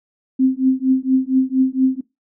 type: tone with tremolo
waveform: sine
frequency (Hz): 261.6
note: C4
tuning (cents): 0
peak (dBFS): -9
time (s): 0.39-2.01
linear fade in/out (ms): 10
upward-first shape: triangle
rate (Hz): 4.3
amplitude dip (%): 100
effects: noise-tail reverb RT60 0.2 s tail -20 dB re dry